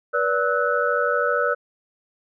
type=tone cluster; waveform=sine; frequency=486.3 / 579 / 1299 / 1484 Hz; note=B4 / D5 / E6 / F#6; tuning=-27 / -25 / -26 / +5 cents; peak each=-24 dBFS; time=0.13-1.55 s; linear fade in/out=20 ms; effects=none